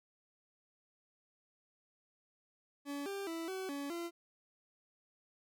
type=tone with pitch steps; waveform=40% pulse; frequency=284.4 / 396 / 329.9 / 378.4 / 282.6 / 341.2 Hz; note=C#4 / G4 / E4 / F#4 / C#4 / F4; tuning=+45 / +18 / +1 / +39 / +34 / -40 cents; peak=-38 dBFS; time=2.85-4.11 s; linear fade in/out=50 ms; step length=210 ms; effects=none